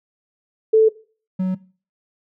sine / triangle tone pair in turn, 440 / 186.07 Hz, A4 / F#3, 0 / +10 cents, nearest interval octave + minor third, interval 1490 cents, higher first, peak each -9 / -16 dBFS, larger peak first, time 0.73-0.89 / 1.39-1.55 s, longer neither, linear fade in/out 10 ms, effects noise-tail reverb RT60 0.4 s tail -20 dB re dry

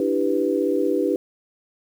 sine chord, E minor seventh, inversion third, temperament equal, 293.7 / 329.6 / 392 / 493.9 Hz, D4 / E4 / G4 / B4, 0 / 0 / 0 / 0 cents, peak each -24 / -25 / -23 / -24 dBFS, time 0-1.16 s, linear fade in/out 2 ms, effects 8-bit

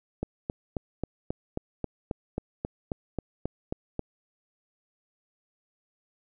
click train, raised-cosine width 2 ms, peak -16 dBFS, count 15, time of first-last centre 0.23-3.993 s, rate 3.72 Hz, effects none

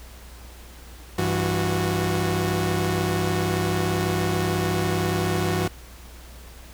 sawtooth tone cluster, 98.1 / 165.9 / 365.9 Hz, G2 / E3 / F#4, +2 / +11 / -19 cents, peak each -22 dBFS, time 1.18-5.68 s, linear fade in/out 5 ms, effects added 60 Hz sine -42 dBFS peak until 6.73 s + pink hiss -47 dBFS RMS until 6.73 s

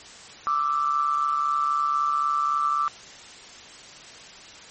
sine tone pair together, 1174.6 / 1318.5 Hz, D6 / E6, 0 / 0 cents, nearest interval major second, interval 200 cents, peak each -22 / -26 dBFS, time 0.47-2.88 s, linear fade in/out 0 ms, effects white hiss -44 dBFS RMS until 4.7 s + MP3 32 kbps

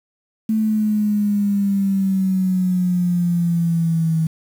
sine exponential sweep, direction down, 220 to 160 Hz, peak -15 dBFS, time 0.49-4.27 s, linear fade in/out 5 ms, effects 7-bit

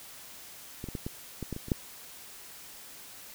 clicks, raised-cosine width 3 ms, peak -24 / -25 / -21 / -21 / -22 / -21 / -25 / -28 / -12 dBFS, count 9, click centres 0.841 / 0.887 / 0.952 / 1.065 / 1.427 / 1.527 / 1.564 / 1.684 / 1.718 s, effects white hiss -48 dBFS RMS until 3.34 s

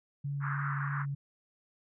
sine tone with vibrato, 141 Hz, C#3, 30 cents sharp, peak -32 dBFS, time 0.24-1.15 s, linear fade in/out 10 ms, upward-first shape sine, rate 3.2 Hz, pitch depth 10 cents each way
pink band-pass noise, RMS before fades -38 dBFS, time 0.4-1.06 s, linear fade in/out 50 ms, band 1100 to 1700 Hz, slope 48 dB/octave
effects none

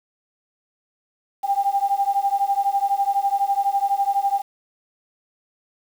sine beating tone pair, 790 / 802 Hz, G5 / G5, +13 / +39 cents, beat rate 12 Hz, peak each -21 dBFS, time 1.43-4.42 s, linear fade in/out 20 ms, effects 7-bit

